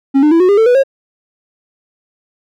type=tone with pitch steps; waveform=triangle; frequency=272.7 / 300.8 / 331.9 / 366.1 / 403.9 / 445.6 / 491.5 / 542.3 Hz; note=C#4 / D4 / E4 / F#4 / G#4 / A4 / B4 / C#5; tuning=-28 / +42 / +12 / -18 / -48 / +22 / -8 / -38 cents; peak=-4 dBFS; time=0.14-0.836 s; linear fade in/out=20 ms; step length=87 ms; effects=none